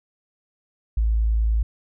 sine tone, 55 Hz, A1, in tune, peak -17 dBFS, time 0.97-1.63 s, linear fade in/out 5 ms, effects none

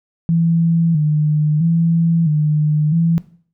sine tone with vibrato, 158.8 Hz, D#3, 36 cents sharp, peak -12 dBFS, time 0.29-3.18 s, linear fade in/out 0 ms, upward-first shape square, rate 0.76 Hz, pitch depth 82 cents each way, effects noise-tail reverb RT60 0.5 s tail -17 dB re dry

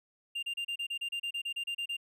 triangle tone bursts, 2794 Hz, F7, in tune, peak -31 dBFS, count 15, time 0.35-1.969 s, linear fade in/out 10 ms, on 79 ms, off 31 ms, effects none

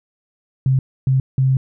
sine tone bursts at uneven times, 132.2 Hz, C3, 18 cents sharp, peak -12 dBFS, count 3, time 0.66-0.79 / 1.07-1.2 / 1.38-1.57 s, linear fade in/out 2 ms, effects none

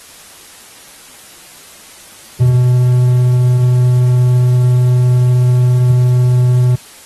triangle tone, 124.5 Hz, B2, 14 cents sharp, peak -5 dBFS, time 2.4-6.76 s, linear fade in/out 10 ms, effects white hiss -38 dBFS RMS until 7.05 s + AAC 32 kbps

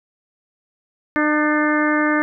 harmonic tone with a mistuned harmonic, 301.8 Hz, D4, 47 cents sharp, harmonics 1 / 2 / 3 / 4 / 5 / 6 / 7, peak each -18 / -24 / -28 / -24 / -25 / -23 / -28 dBFS, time 1.16-2.22 s, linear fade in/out 0 ms, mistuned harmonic 6, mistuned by -37 cents, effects none

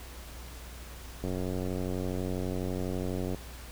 click train, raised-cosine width 2 ms, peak -21 dBFS, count 195, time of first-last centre 1.24-3.346 s, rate 92.1 Hz, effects added 60 Hz sine -44 dBFS peak until 3.71 s + pink hiss -48 dBFS RMS until 3.71 s

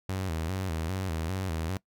sawtooth tone with vibrato, 87.31 Hz, F2, in tune, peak -26 dBFS, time 0.09-1.77 s, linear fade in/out 0 ms, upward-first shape square, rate 2.5 Hz, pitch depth 140 cents each way, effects noise-tail reverb RT60 0.1 s tail -22 dB re dry

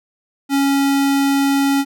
square tone, 277.2 Hz, C#4, in tune, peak -14 dBFS, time 0.49-1.85 s, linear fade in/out 50 ms, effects none

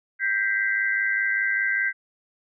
sine tone cluster, 1572 / 1939 / 2044 Hz, G6 / B6 / C7, +4 / -32 / -41 cents, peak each -23 / -28 / -27 dBFS, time 0.19-1.93 s, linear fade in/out 50 ms, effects none

